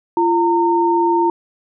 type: tone pair together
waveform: sine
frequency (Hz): 343.1 / 916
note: F4 / A#5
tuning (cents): -31 / -31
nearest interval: octave + perfect fourth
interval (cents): 1700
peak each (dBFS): -15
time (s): 0.17-1.3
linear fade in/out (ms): 2
effects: none